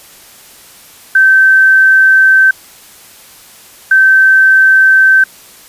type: tone pair in turn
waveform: sine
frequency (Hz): 1548 / 1548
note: G6 / G6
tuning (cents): -22 / -22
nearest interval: unison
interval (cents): 0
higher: neither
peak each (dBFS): -3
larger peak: neither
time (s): 1.15-2.51 / 3.91-5.24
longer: first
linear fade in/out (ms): 5
effects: white hiss -38 dBFS RMS until 5.68 s + resampled to 32000 Hz